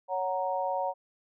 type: chord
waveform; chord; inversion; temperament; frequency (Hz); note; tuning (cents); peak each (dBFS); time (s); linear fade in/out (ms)
sine; F# major; second; equal with one note detuned; 556.3 / 740 / 932.3; C#5 / F#5 / A#5; +6 / 0 / 0; -32; 0.08-0.94; 50
effects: none